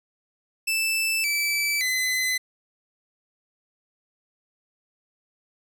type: tone with pitch steps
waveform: sawtooth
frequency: 2643 / 2314 / 2026 Hz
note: E7 / D7 / B6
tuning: +4 / -26 / +44 cents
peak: -19 dBFS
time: 0.67-2.38 s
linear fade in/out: 10 ms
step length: 570 ms
effects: none